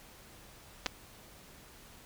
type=clicks; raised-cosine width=0.2 ms; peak=-14 dBFS; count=2; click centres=0.861 / 0.865 s; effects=pink hiss -55 dBFS RMS until 2.05 s